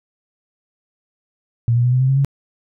sine tone with pitch steps, 117.3 / 120.6 / 123.99 / 127.47 / 131.06 / 134.74 / 138.53 Hz, A#2 / B2 / B2 / C3 / C3 / C#3 / C#3, +11 / -41 / +7 / -45 / +3 / -49 / -1 cents, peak -12 dBFS, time 1.68-2.247 s, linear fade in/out 0 ms, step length 81 ms, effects none

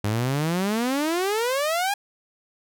sawtooth exponential sweep, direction up, 99.9 to 830.6 Hz, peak -18 dBFS, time 0.04-1.94 s, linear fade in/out 5 ms, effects none

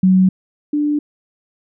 sine tone pair in turn, 186.9 / 295.4 Hz, F#3 / D4, +18 / +10 cents, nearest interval minor sixth, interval 792 cents, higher second, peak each -8 / -14 dBFS, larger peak first, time 0.03-0.29 / 0.73-0.99 s, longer neither, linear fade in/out 5 ms, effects none

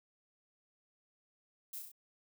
violet noise with echo, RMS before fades -44 dBFS, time 1.73-1.79 s, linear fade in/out 5 ms, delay 32 ms, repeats 4, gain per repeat -3 dB, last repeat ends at 1.918 s, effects none

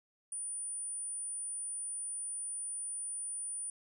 sine tone, 9410 Hz, D9, 2 cents sharp, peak -37 dBFS, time 0.32-3.7 s, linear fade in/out 2 ms, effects 12-bit

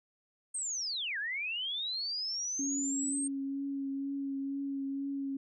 sine linear two-way sweep, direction down then up, 8600 to 1568 to 8600 Hz, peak -33 dBFS, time 0.54-3.28 s, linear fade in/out 10 ms, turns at 1.18 s
sine tone with vibrato, 275.7 Hz, C#4, 9 cents flat, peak -33 dBFS, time 2.59-5.37 s, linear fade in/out 5 ms, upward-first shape triangle, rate 2.1 Hz, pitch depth 20 cents each way
effects none

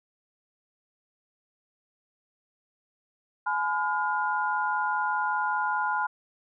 sine tone cluster, 845 / 1010 / 1421 Hz, G#5 / B5 / F6, +30 / +39 / +30 cents, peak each -29 dBFS, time 3.46-6.07 s, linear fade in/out 10 ms, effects none

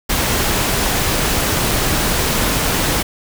pink noise, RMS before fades -17 dBFS, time 0.09-3.03 s, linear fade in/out 10 ms, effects none

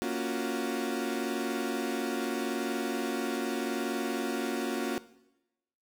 35% pulse chord, Gb major seventh, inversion first, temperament equal, 233.1 / 277.2 / 349.2 / 370 Hz, Bb3 / Db4 / F4 / Gb4, 0 / 0 / 0 / 0 cents, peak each -34 dBFS, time 0.02-4.98 s, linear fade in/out 0 ms, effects noise-tail reverb RT60 0.9 s tail -17 dB re dry

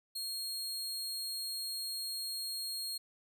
sawtooth tone, 4260 Hz, C8, 30 cents sharp, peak -34 dBFS, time 0.15-2.98 s, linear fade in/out 10 ms, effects none

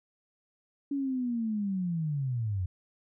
sine linear sweep, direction down, 284.7 to 87.31 Hz, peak -28 dBFS, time 0.91-2.66 s, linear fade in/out 5 ms, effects none

